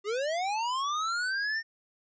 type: linear sweep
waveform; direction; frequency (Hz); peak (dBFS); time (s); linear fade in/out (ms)
square; up; 389.9 to 1835; -29; 0.04-1.63; 50
effects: resampled to 16000 Hz